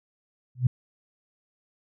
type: tone with exponential growth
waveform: sine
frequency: 125.4 Hz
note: B2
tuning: 27 cents sharp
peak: -13 dBFS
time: 0.55-0.67 s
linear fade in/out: 5 ms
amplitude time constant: 25 ms
effects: none